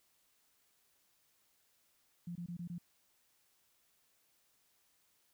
sine tone bursts, 173.3 Hz, F3, 13 cents flat, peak -40 dBFS, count 5, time 2.27-2.783 s, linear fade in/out 5 ms, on 85 ms, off 22 ms, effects white hiss -74 dBFS RMS until 5.33 s

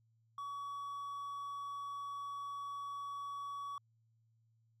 triangle tone, 1131 Hz, C#6, 34 cents sharp, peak -39 dBFS, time 0.38-3.78 s, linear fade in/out 2 ms, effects added 113 Hz sine -70 dBFS peak until 4.8 s

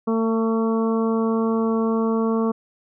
harmonic tone, 224.9 Hz, A3, 38 cents sharp, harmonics 1 / 2 / 3 / 4 / 5 / 6, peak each -20 / -23 / -33 / -34 / -30 / -40 dBFS, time 0.07-2.52 s, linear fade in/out 10 ms, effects none

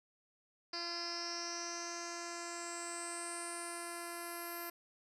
10% pulse tone with low-pass filter sweep, 343 Hz, F4, 31 cents flat, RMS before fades -43 dBFS, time 0.73-4.7 s, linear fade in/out 5 ms, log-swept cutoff 4800 to 12000 Hz, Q 9.5, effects none

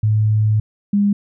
sine tone pair in turn, 107.5 / 202.9 Hz, A2 / G#3, -40 / -40 cents, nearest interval major seventh, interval 1100 cents, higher second, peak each -12 dBFS, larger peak neither, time 0.03-0.6 / 0.93-1.13 s, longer first, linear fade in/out 5 ms, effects none

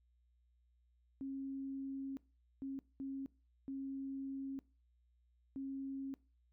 sine tone bursts at uneven times, 271 Hz, C#4, 39 cents flat, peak -40 dBFS, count 5, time 1.21-2.17 / 2.62-2.79 / 3-3.26 / 3.68-4.59 / 5.56-6.14 s, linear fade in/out 0 ms, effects noise-tail reverb RT60 0.3 s tail -21 dB re dry + added 60 Hz sine -70 dBFS peak until 6.52 s

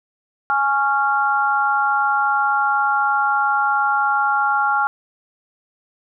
harmonic tone, 277.2 Hz, C#4, in tune, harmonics 3 / 4 / 5, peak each -19 / -24 / -18 dBFS, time 0.5-4.87 s, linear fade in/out 0 ms, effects none

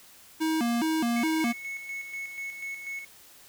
square tone with vibrato, 273.7 Hz, C#4, 22 cents flat, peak -25 dBFS, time 0.4-1.53 s, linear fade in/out 20 ms, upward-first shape square, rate 2.4 Hz, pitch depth 260 cents each way
triangle tone with tremolo, 2200 Hz, C#7, 14 cents flat, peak -31 dBFS, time 1.16-3.05 s, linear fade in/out 5 ms, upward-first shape square, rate 4.1 Hz, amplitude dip 50%
effects white hiss -53 dBFS RMS until 3.48 s

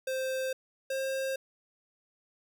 square tone pair in turn, 523.3 / 533.4 Hz, C5 / C5, 0 / +33 cents, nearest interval unison, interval 33 cents, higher second, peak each -31 / -31 dBFS, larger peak neither, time 0.07-0.53 / 0.9-1.36 s, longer neither, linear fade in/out 5 ms, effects none

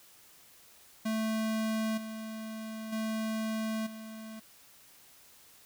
square tone with level steps, 220 Hz, A3, in tune, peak -30 / -39 / -32 / -43 dBFS, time 1.05-4.4 s, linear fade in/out 10 ms, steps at 1.97 / 2.92 / 3.86 s, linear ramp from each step 10 ms, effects white hiss -58 dBFS RMS until 5.65 s

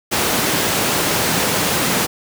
pink high-pass noise, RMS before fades -18 dBFS, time 0.11-2.07 s, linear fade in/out 20 ms, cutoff 150 Hz, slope 12 dB/octave, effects none

